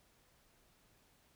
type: silence
effects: pink hiss -70 dBFS RMS until 1.35 s